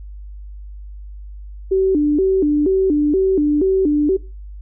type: tone with vibrato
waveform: sine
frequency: 335.9 Hz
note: E4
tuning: 33 cents sharp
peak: -12 dBFS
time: 1.71-4.17 s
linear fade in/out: 10 ms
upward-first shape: square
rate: 2.1 Hz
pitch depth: 220 cents each way
effects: noise-tail reverb RT60 0.3 s tail -20 dB re dry + added 50 Hz sine -31 dBFS peak until 4.61 s